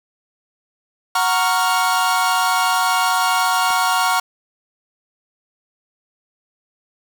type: chord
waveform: 45% pulse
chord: Gb major seventh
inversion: none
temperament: equal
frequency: 740 / 932.3 / 1108.7 / 1396.9 Hz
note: Gb5 / Bb5 / Db6 / F6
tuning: 0 / 0 / 0 / 0 cents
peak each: -21 dBFS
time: 1.15-4.2 s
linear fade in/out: 5 ms
type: click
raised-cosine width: 0.5 ms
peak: -17 dBFS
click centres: 3.705 s
effects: none

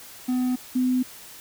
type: tone pair in turn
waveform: triangle / sine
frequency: 252 / 253.4 Hz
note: B3 / B3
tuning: +35 / +45 cents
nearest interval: unison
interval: 10 cents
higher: second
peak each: -19 dBFS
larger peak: neither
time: 0.28-0.56 / 0.75-1.03 s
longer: neither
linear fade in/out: 10 ms
effects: white hiss -44 dBFS RMS until 1.4 s

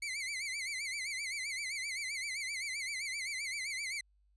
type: tone with vibrato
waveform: sawtooth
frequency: 2174 Hz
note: C#7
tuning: 34 cents flat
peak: -33 dBFS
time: 0.02-4.01 s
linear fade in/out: 5 ms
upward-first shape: sine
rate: 7.7 Hz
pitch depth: 130 cents each way
effects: added 50 Hz sine -67 dBFS peak until 4.36 s + resampled to 24000 Hz

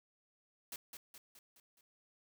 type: noise with echo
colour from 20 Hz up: white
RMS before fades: -45 dBFS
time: 0.72-0.76 s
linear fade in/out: 2 ms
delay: 210 ms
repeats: 5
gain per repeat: -5 dB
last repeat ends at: 1.81 s
effects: none

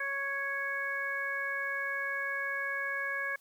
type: harmonic tone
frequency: 554.4 Hz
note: C#5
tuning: in tune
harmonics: 1 / 2 / 3 / 4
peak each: -43 / -41 / -33 / -39 dBFS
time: 0-3.36 s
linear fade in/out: 5 ms
effects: white hiss -65 dBFS RMS until 3.4 s

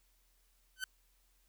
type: tone with exponential growth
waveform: sawtooth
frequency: 1523 Hz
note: F#6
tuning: 50 cents sharp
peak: -29 dBFS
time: 0.76-0.84 s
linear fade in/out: 2 ms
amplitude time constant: 17 ms
effects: added 42 Hz sine -70 dBFS peak until 1.48 s + white hiss -74 dBFS RMS until 1.48 s

